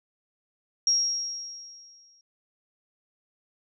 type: tone with exponential decay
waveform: sine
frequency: 5600 Hz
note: F8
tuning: 4 cents sharp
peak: -18 dBFS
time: 0.87-2.21 s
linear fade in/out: 2 ms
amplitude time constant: 290 ms
effects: none